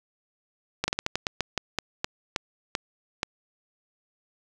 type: slowing click train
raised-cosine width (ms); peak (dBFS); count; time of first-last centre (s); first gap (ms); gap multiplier
0.2; -8; 14; 0.84-3.231; 40; 1.23
effects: none